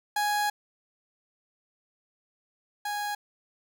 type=tone pair in turn; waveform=30% pulse; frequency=830.6 / 827.1 Hz; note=G#5 / G#5; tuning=0 / -7 cents; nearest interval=unison; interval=7 cents; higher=first; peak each=-22 / -27 dBFS; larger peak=first; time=0.16-0.5 / 2.85-3.15 s; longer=first; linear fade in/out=5 ms; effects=none